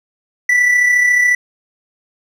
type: tone with amplitude modulation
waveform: triangle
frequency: 1969 Hz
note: B6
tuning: 6 cents flat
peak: -6 dBFS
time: 0.49-1.35 s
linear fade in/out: 5 ms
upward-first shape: sine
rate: 34.1 Hz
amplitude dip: 40%
effects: none